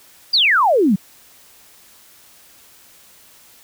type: exponential sweep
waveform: sine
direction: down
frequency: 4978 to 174.61 Hz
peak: -11 dBFS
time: 0.33-0.96 s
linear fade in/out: 10 ms
effects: white hiss -48 dBFS RMS until 3.63 s